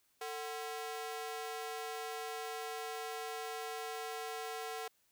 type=ring-modulated tone; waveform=sawtooth; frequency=598 Hz; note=D5; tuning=31 cents sharp; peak=-33 dBFS; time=0.21-4.88 s; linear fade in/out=5 ms; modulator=151 Hz; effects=white hiss -74 dBFS RMS until 5.11 s